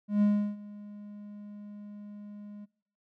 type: tone with ADSR envelope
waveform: triangle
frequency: 206.6 Hz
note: G#3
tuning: 9 cents flat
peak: -18 dBFS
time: 0.08-2.66 s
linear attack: 140 ms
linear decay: 340 ms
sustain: -22 dB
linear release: 22 ms
effects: noise-tail reverb RT60 0.6 s tail -25 dB re dry